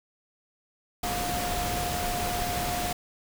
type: tone in noise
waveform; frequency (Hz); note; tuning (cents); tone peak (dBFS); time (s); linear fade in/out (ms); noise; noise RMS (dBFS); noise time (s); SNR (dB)
sine; 711; F5; +31; -31; 1.03-2.93; 5; pink; -31; 1.03-2.93; -3
effects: none